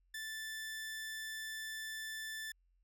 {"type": "tone", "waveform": "sawtooth", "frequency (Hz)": 1760, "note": "A6", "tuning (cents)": 0, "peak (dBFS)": -38, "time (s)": [0.14, 2.52], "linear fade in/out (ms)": 5, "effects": ["added 44 Hz sine -70 dBFS peak until 2.83 s"]}